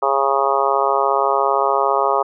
harmonic tone, 137.4 Hz, C#3, 15 cents flat, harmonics 3 / 4 / 5 / 6 / 7 / 8 / 9, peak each -22 / -22 / -22 / -22 / -22 / -22 / -22 dBFS, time 0.02-2.23 s, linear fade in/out 10 ms, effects none

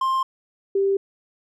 triangle / sine tone pair in turn, 1055 / 392.7 Hz, C6 / G4, +14 / +3 cents, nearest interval octave + perfect fourth, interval 1711 cents, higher first, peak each -17 dBFS, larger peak neither, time 0.01-0.23 / 0.75-0.97 s, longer neither, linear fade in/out 5 ms, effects none

